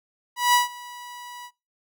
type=tone with ADSR envelope; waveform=sawtooth; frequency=976 Hz; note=B5; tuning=21 cents flat; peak=-11 dBFS; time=0.36-1.51 s; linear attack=180 ms; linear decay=140 ms; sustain=-23 dB; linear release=61 ms; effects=noise-tail reverb RT60 0.3 s tail -26 dB re dry